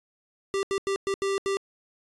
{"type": "tone bursts at uneven times", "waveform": "square", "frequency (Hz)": 392.8, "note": "G4", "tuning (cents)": 4, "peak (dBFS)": -25, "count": 6, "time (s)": [[0.54, 0.63], [0.71, 0.78], [0.87, 0.96], [1.07, 1.14], [1.22, 1.38], [1.46, 1.57]], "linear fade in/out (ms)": 0, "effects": ["resampled to 22050 Hz"]}